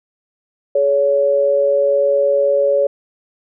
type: tone pair together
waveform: sine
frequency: 422 / 563 Hz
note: G#4 / C#5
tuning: +28 / +27 cents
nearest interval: perfect fourth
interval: 499 cents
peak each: -19 / -12 dBFS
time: 0.75-2.87 s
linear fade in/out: 5 ms
effects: none